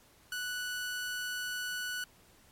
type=tone; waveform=sawtooth; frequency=1480 Hz; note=F#6; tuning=in tune; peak=-31 dBFS; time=0.32-2.04 s; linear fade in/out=2 ms; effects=pink hiss -62 dBFS RMS until 2.51 s + MP3 64 kbps